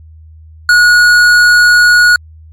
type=tone with tanh clipping; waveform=sine; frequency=1452 Hz; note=F#6; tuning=33 cents flat; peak=-5 dBFS; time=0.69-2.16 s; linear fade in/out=2 ms; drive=13 dB; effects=added 79 Hz sine -33 dBFS peak until 2.52 s + MP3 96 kbps